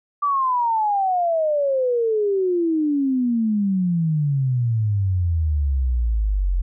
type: exponential sweep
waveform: sine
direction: down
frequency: 1174.7 to 43 Hz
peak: -17 dBFS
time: 0.22-6.62 s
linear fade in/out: 10 ms
effects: none